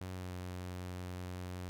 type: tone with pitch glide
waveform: sawtooth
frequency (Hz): 92.5 to 90.54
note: F#2 to F#2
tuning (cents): 0 to -37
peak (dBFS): -37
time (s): 0.01-1.69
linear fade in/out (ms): 0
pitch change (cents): -37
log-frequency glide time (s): 0.12-0.31
effects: none